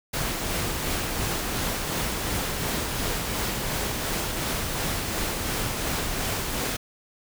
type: noise with tremolo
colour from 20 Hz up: pink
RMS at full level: -27 dBFS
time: 0.13-6.77 s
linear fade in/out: 10 ms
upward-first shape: sine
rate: 2.8 Hz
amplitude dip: 25%
effects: none